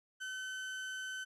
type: tone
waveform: 35% pulse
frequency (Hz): 1525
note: G6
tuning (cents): -48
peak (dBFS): -38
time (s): 0.2-1.25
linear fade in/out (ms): 20
effects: low-pass 9000 Hz 12 dB/octave